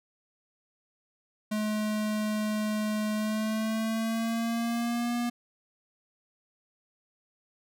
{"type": "tone with pitch glide", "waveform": "square", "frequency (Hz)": [213.3, 239.4], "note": ["G#3", "A#3"], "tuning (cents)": [46, 46], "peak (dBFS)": -28, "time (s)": [1.51, 5.3], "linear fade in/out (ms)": 10, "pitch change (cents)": 200, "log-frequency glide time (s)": [3.14, 5.15], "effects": []}